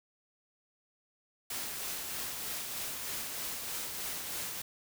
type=noise with tremolo; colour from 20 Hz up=white; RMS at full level=-37 dBFS; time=1.5-4.62 s; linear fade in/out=5 ms; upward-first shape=triangle; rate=3.2 Hz; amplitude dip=35%; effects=none